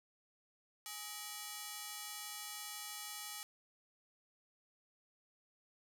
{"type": "ring-modulated tone", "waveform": "5% pulse", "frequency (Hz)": 1052, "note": "C6", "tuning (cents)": 9, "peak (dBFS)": -29, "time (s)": [0.86, 3.43], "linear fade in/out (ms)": 0, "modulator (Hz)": 219, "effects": []}